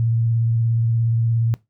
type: tone with vibrato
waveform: sine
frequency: 115.1 Hz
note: A#2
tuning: 22 cents flat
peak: -16 dBFS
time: 0-1.54 s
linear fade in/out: 0 ms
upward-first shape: sine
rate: 17 Hz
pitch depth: 27 cents each way
effects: noise-tail reverb RT60 0.2 s tail -20 dB re dry